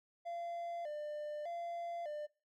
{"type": "tone with vibrato", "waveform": "triangle", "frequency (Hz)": 640, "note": "D#5", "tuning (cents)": 49, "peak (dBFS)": -38, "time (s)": [0.25, 2.27], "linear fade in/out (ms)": 20, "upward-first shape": "square", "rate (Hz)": 0.83, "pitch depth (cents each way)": 120, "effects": ["noise-tail reverb RT60 0.3 s tail -20 dB re dry"]}